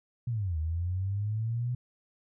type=linear two-way sweep; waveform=sine; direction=down then up; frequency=124.8 to 76.9 to 124.8 Hz; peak=-28 dBFS; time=0.27-1.75 s; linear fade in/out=5 ms; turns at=0.58 s; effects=none